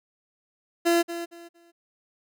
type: tone with echo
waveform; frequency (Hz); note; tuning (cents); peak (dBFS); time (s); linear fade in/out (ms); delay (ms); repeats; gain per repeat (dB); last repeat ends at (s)
30% pulse; 340.4; F4; -44; -16; 0.85-1.03; 20; 230; 3; -12; 1.72
effects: none